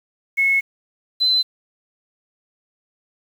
sine tone pair in turn, 2187 / 4046 Hz, C#7 / B7, -24 / +41 cents, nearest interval major seventh, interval 1065 cents, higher second, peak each -14 dBFS, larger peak neither, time 0.37-0.61 / 1.2-1.43 s, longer first, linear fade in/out 20 ms, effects 7-bit

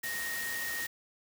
sine tone in noise, 1863 Hz, A#6, 2 cents flat, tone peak -35 dBFS, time 0.03-0.87 s, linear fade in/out 10 ms, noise white, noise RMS -39 dBFS, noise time 0.03-0.87 s, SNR +1 dB, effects none

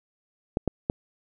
clicks, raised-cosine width 2 ms, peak -10 dBFS, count 3, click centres 0.571 / 0.677 / 0.899 s, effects none

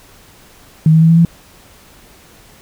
sine tone with pitch steps, 157.7 / 160.27 / 162.88 / 165.54 / 168.24 Hz, D#3 / E3 / E3 / E3 / E3, +24 / -48 / -20 / +8 / +36 cents, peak -5 dBFS, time 0.86-1.25 s, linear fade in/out 2 ms, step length 78 ms, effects pink hiss -44 dBFS RMS until 2.61 s

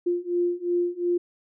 sine beating tone pair, 349.2 / 352 Hz, F4 / F4, 0 / +14 cents, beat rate 2.8 Hz, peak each -26 / -25 dBFS, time 0.06-1.18 s, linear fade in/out 10 ms, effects none

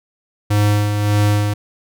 square tone with tremolo, 103.83 Hz, G#2, in tune, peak -12 dBFS, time 0.5-1.54 s, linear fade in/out 10 ms, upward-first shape sine, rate 1.7 Hz, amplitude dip 45%, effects none

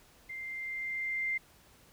sine tone with level ramp, 2093 Hz, C7, in tune, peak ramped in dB -39 to -29 dBFS, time 0.29-1.38 s, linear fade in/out 10 ms, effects pink hiss -61 dBFS RMS until 1.92 s

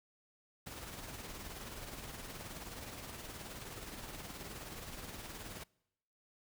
pink noise with tremolo, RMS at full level -45 dBFS, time 0.66-5.64 s, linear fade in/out 10 ms, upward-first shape triangle, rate 19 Hz, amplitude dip 50%, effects noise-tail reverb RT60 0.9 s tail -26 dB re dry

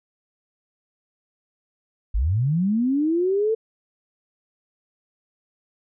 sine linear sweep, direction up, 43 to 452.6 Hz, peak -18 dBFS, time 2.14-3.55 s, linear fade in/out 10 ms, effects none

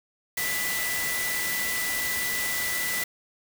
sine tone in noise, 1983 Hz, B6, 7 cents sharp, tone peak -29 dBFS, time 0.37-3.04 s, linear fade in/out 5 ms, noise white, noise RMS -30 dBFS, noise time 0.37-3.04 s, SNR -2 dB, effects none

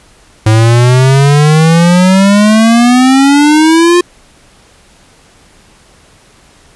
square exponential sweep, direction up, 107.8 to 356.4 Hz, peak -4 dBFS, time 0.46-4.01 s, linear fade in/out 5 ms, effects pink hiss -43 dBFS RMS until 6.75 s + resampled to 24000 Hz

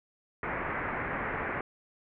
white low-pass noise, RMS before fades -34 dBFS, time 0.43-1.61 s, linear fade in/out 2 ms, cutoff 2100 Hz, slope 48 dB/octave, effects none

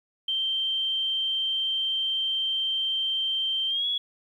sine tone with pitch glide, 3136 to 3361 Hz, G7 to G#7, 0 to +20 cents, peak -24 dBFS, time 0.28-3.98 s, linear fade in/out 5 ms, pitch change +120 cents, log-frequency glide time 3.68-3.86 s, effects 10-bit

